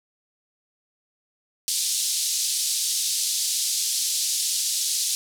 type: band-pass noise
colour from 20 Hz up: pink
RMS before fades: -25 dBFS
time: 1.68-5.15 s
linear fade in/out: 0 ms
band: 4100 to 11000 Hz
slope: 24 dB/octave
effects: none